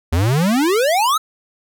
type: exponential sweep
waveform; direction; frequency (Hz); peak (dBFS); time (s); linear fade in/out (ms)
square; up; 77 to 1335; -14; 0.12-1.18; 10
effects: none